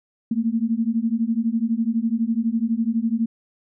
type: beating tone pair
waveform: sine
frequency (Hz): 222.1 / 234.1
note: A3 / A#3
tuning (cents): +16 / +8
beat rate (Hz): 12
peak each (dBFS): -22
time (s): 0.31-3.26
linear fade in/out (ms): 5
effects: none